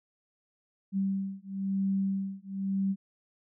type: beating tone pair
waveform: sine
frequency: 193.9 / 194.9 Hz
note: G3 / G3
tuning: -19 / -10 cents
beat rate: 1 Hz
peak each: -31 / -31 dBFS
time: 0.92-2.96 s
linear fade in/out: 50 ms
effects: none